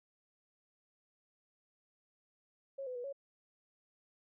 sine tone with pitch steps, 546 / 504 / 487.2 / 555 Hz, C#5 / B4 / B4 / C#5, -26 / +35 / -24 / +2 cents, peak -39 dBFS, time 2.78-3.128 s, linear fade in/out 10 ms, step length 87 ms, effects none

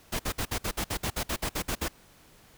pink noise bursts, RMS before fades -30 dBFS, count 14, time 0.12-1.884 s, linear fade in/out 10 ms, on 74 ms, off 56 ms, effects pink hiss -57 dBFS RMS until 2.57 s

